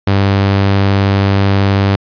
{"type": "tone", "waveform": "sawtooth", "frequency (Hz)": 98.6, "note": "G2", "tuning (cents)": 11, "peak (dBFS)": -5, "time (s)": [0.07, 1.96], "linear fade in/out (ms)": 5, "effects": ["resampled to 11025 Hz"]}